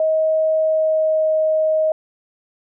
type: tone with pitch glide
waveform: sine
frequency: 632 to 627.6 Hz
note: D#5 to D#5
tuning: +27 to +15 cents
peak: -14 dBFS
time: 0-1.92 s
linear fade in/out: 2 ms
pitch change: -12 cents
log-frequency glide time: 0.57-1.3 s
effects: none